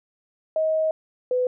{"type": "tone pair in turn", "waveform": "sine", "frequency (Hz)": [632, 501.6], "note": ["D#5", "B4"], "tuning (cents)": [27, 27], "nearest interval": "major third", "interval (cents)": 400, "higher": "first", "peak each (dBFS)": -19, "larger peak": "neither", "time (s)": [[0.56, 0.91], [1.31, 1.47]], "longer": "first", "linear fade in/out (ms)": 2, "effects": []}